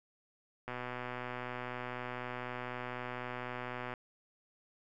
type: click train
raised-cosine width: 0.5 ms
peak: -25 dBFS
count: 405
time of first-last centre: 0.68-3.938 s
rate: 124 Hz
effects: none